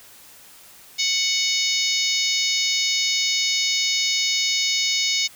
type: harmonic tone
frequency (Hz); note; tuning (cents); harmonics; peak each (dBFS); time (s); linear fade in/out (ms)
740; F#5; 0; 3 / 4 / 5 / 6 / 7 / 8 / 9; -26 / -29 / -25 / -28 / -25 / -32 / -28; 0.98-5.28; 20
effects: white hiss -47 dBFS RMS until 5.35 s